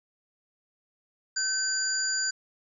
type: tone cluster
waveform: sine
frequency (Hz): 1539 / 4778 / 7000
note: G6 / D8 / A8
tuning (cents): -32 / +29 / -10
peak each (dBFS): -30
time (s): 1.36-2.31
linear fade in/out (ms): 10
effects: none